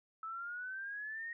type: exponential sweep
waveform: sine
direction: up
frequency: 1300 to 1877 Hz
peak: -40 dBFS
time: 0.23-1.33 s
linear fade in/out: 2 ms
effects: none